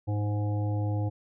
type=harmonic tone with a mistuned harmonic; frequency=103.83 Hz; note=G#2; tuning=in tune; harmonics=1 / 3 / 5 / 7 / 8; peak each=-26 / -36 / -40 / -43 / -44 dBFS; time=0.07-1.1 s; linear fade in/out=20 ms; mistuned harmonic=1; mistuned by=+16 cents; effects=none